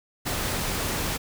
pink noise, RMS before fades -28 dBFS, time 0.25-1.18 s, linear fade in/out 20 ms, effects none

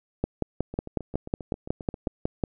two click trains, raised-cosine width 2 ms, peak -11 / -23 dBFS, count 13 / 11, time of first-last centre 0.24-2.438 / 0.74-2.075 s, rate 5.46 / 7.49 Hz, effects none

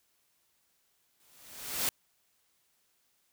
white noise with exponential growth, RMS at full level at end -28 dBFS, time 1.2-1.89 s, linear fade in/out 1 ms, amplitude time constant 150 ms, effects white hiss -73 dBFS RMS until 3.32 s

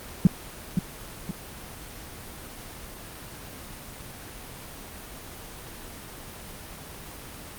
sine tone with echo, 180.2 Hz, F#3, 45 cents flat, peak -10 dBFS, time 0.25-0.27 s, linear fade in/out 2 ms, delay 520 ms, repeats 2, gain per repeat -8 dB, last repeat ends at 1.31 s, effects pink hiss -41 dBFS RMS until 7.58 s + Opus 24 kbps

